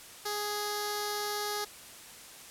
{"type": "tone with notch filter", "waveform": "5% pulse", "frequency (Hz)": 415.3, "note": "G#4", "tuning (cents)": 0, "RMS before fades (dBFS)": -34, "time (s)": [0.25, 1.65], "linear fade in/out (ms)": 10, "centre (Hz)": 2600, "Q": 0.84, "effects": ["white hiss -49 dBFS RMS until 2.5 s", "low-pass 12000 Hz 12 dB/octave"]}